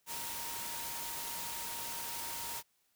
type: tone in noise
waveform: sine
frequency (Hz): 932.3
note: A#5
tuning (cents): 0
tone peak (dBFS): -47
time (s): 0.06-2.63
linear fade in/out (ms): 50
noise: white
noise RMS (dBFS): -41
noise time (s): 0.06-2.63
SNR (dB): -9
effects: white hiss -75 dBFS RMS until 2.95 s